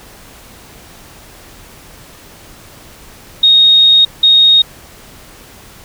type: tone bursts at uneven times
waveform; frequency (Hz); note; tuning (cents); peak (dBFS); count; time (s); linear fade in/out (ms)
sine; 3729; A#7; 0; -4; 2; 3.43-4.05 / 4.23-4.62; 5
effects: pink hiss -38 dBFS RMS until 5.84 s